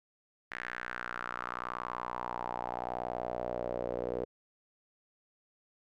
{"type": "tone with band-pass filter sweep", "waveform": "sawtooth", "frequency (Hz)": 60.8, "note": "B1", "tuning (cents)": -26, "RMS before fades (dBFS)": -38, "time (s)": [0.51, 4.25], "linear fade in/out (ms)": 10, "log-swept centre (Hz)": [1800, 470], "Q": 4.2, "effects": []}